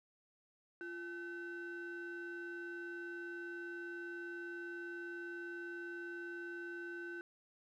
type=ring-modulated tone; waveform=triangle; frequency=590 Hz; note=D5; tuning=8 cents sharp; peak=-38 dBFS; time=0.81-7.21 s; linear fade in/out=0 ms; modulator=935 Hz; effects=none